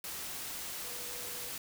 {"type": "tone in noise", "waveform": "sine", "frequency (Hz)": 488.8, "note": "B4", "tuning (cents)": -18, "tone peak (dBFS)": -52, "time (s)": [0.84, 1.49], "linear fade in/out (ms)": 2, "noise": "white", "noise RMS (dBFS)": -41, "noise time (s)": [0.04, 1.58], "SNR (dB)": -14, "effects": []}